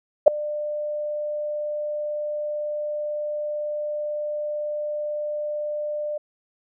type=tone with ADSR envelope; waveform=sine; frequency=597 Hz; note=D5; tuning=28 cents sharp; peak=-3 dBFS; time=0.26-6.18 s; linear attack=18 ms; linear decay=3 ms; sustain=-22 dB; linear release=8 ms; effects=none